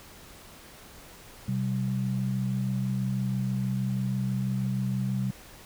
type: tone pair together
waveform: sine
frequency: 127.4 / 193.62 Hz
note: C3 / G3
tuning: -46 / -21 cents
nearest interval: perfect fifth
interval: 725 cents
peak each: -28 / -29 dBFS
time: 1.48-5.31 s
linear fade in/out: 5 ms
effects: pink hiss -49 dBFS RMS until 5.65 s